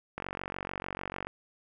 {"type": "click train", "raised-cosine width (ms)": 0.5, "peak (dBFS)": -20, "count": 52, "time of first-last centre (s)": [0.18, 1.27], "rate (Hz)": 46.8, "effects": []}